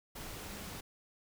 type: tone in noise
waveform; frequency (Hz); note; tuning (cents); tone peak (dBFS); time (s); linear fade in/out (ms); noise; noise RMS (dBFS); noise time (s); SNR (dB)
sine; 201.2; G3; +45; -50; 0.47-0.71; 10; pink; -45; 0.15-0.81; -8
effects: none